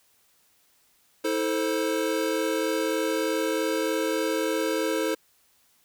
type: chord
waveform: square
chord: A minor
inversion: second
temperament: equal with one note detuned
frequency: 322.8 / 440 / 523.3 Hz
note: E4 / A4 / C5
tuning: -36 / 0 / 0 cents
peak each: -29 / -29 / -30 dBFS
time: 1.24-5.15 s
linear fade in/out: 10 ms
effects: white hiss -64 dBFS RMS until 5.84 s